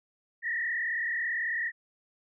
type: tone with frequency modulation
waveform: sine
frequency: 1864.7 Hz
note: A#6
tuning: in tune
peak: -28 dBFS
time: 0.42-1.72 s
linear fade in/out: 50 ms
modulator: 38.2 Hz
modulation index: 2.2
effects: none